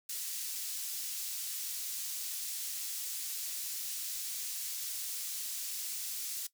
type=high-pass noise; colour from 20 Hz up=pink; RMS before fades=-39 dBFS; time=0.09-6.47 s; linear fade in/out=5 ms; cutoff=5500 Hz; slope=12 dB/octave; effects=noise-tail reverb RT60 0.1 s tail -17 dB re dry